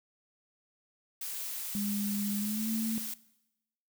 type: noise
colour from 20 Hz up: blue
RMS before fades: -38 dBFS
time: 1.21-3.14 s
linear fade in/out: 5 ms
type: tone with pitch glide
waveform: sine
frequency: 204.3 to 222.8 Hz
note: G#3 to A3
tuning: -28 to +22 cents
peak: -31 dBFS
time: 1.75-2.98 s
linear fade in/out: 0 ms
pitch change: +150 cents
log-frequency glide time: 2.37-2.71 s
effects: noise-tail reverb RT60 0.9 s tail -19 dB re dry